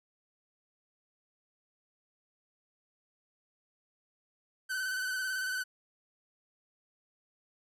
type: tone with vibrato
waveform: 45% pulse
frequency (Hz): 1516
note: F#6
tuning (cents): +42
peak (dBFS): -32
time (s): 4.69-5.64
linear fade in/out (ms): 20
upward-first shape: square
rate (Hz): 18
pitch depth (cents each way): 30
effects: resampled to 32000 Hz